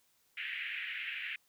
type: band-pass noise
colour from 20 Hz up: white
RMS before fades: -40 dBFS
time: 0.37-1.36 s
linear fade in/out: 5 ms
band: 1700 to 2800 Hz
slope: 48 dB/octave
effects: white hiss -72 dBFS RMS until 1.48 s